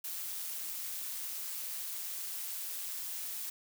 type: noise with amplitude modulation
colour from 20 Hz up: blue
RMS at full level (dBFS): -38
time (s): 0.04-3.5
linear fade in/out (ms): 5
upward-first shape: sine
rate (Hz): 175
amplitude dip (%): 40
effects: none